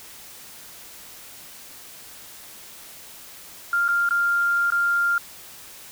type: tone with dropouts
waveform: sine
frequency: 1396.9 Hz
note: F6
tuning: in tune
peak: -18 dBFS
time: 3.73-5.18 s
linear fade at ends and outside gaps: 2 ms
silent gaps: 3.881-3.887 / 4.09-4.108 / 4.703-4.721 s
effects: white hiss -43 dBFS RMS until 5.91 s